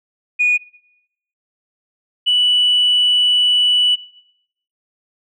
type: tone pair in turn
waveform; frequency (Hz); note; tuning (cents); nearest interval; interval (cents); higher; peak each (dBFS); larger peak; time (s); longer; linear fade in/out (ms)
sine; 2460 / 2960; D#7 / F#7; -20 / 0; minor third; 320; second; -10; neither; 0.39-0.58 / 2.26-3.96; second; 20
effects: noise-tail reverb RT60 0.8 s tail -20 dB re dry + tanh soft clip ceiling -7 dBFS